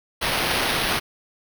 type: noise with sample-and-hold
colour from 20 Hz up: violet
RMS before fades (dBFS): -23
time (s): 0.21-1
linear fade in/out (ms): 20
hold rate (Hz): 7350
effects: none